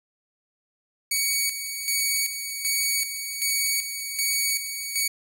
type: tone with tremolo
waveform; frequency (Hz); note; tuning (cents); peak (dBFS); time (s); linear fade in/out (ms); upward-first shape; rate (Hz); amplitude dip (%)
10% pulse; 2247; C#7; +23; -13; 1.11-5.08; 5; square; 1.3; 60
effects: none